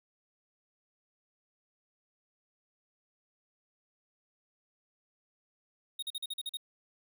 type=tone bursts; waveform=square; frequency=3735 Hz; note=A#7; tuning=3 cents sharp; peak=-35 dBFS; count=8; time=5.99-6.571 s; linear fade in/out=5 ms; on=35 ms; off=43 ms; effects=none